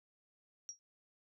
sine tone with exponential decay, 5680 Hz, F8, 28 cents sharp, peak -38 dBFS, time 0.69-0.79 s, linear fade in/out 0 ms, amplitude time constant 21 ms, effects none

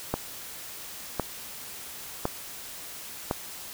click train, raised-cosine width 1 ms, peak -11 dBFS, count 4, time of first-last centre 0.14-3.311 s, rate 0.946 Hz, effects white hiss -41 dBFS RMS until 3.73 s

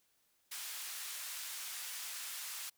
white band-pass noise, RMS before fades -44 dBFS, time 0.51-2.7 s, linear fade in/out 10 ms, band 1200 to 14000 Hz, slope 12 dB/octave, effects white hiss -75 dBFS RMS until 2.77 s

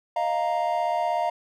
triangle chord, Eb suspended second, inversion none, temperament equal, 622.3 / 698.5 / 932.3 Hz, Eb5 / F5 / Bb5, 0 / 0 / 0 cents, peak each -27 / -23 / -26 dBFS, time 0.16-1.3 s, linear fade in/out 5 ms, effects none

